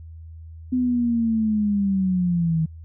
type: linear sweep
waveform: sine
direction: down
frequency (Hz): 254.7 to 157.4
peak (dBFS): -18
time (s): 0.72-2.66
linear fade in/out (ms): 10
effects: added 81 Hz sine -37 dBFS peak until 2.84 s